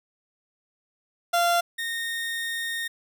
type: tone pair in turn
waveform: 30% pulse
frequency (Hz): 691 / 1844.7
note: F5 / A#6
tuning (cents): -19 / -19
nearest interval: octave + perfect fourth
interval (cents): 1700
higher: second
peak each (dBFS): -17 / -25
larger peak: first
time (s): 1.33-1.61 / 1.78-2.88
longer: second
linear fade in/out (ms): 10
effects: none